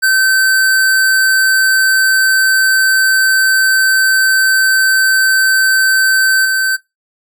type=tone with level steps; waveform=square; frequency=1542 Hz; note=G6; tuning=29 cents flat; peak=-9 / -12 dBFS; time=0.02-6.77 s; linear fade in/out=20 ms; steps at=6.45 s; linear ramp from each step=2 ms; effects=noise-tail reverb RT60 0.2 s tail -20 dB re dry